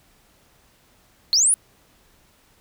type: linear sweep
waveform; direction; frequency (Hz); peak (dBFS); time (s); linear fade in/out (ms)
sine; up; 4120 to 10470; -13; 1.33-1.54; 0
effects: tanh soft clip ceiling -10 dBFS + pink hiss -58 dBFS RMS until 2.6 s